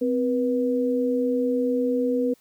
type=tone pair together; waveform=sine; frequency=257.7 / 486.5 Hz; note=C4 / B4; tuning=-26 / -26 cents; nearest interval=major seventh; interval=1100 cents; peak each=-23 dBFS; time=0.01-2.34 s; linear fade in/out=10 ms; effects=white hiss -61 dBFS RMS until 2.4 s